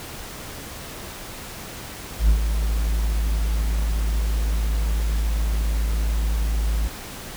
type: tone with ADSR envelope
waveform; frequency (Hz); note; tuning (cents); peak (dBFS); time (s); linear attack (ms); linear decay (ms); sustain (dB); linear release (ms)
triangle; 54; A1; -32; -9; 2.18-6.88; 110; 85; -8; 5
effects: pink hiss -36 dBFS RMS until 7.36 s